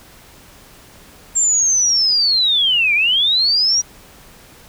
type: linear two-way sweep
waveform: sine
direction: down then up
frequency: 7450 to 2291 to 5810 Hz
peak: -12 dBFS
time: 1.35-3.82 s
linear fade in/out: 20 ms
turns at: 2.94 s
effects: pink hiss -44 dBFS RMS until 4.68 s